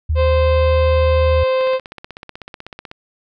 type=tone with pitch glide; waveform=sine; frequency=77.6 to 78.64 Hz; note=D#2 to D#2; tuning=-4 to +19 cents; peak=-14 dBFS; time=0.09-1.44 s; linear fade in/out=10 ms; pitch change=+23 cents; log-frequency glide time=0.25-0.69 s
type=harmonic tone; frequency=520 Hz; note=C5; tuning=11 cents flat; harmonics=1 / 2 / 3 / 4 / 5 / 6 / 7 / 8 / 9; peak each=-14 / -24 / -35 / -34 / -31 / -38 / -37 / -43 / -41 dBFS; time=0.15-1.8 s; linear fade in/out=50 ms
type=click train; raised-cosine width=0.3 ms; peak=-17 dBFS; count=22; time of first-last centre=1.61-2.914 s; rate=16.1 Hz
effects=none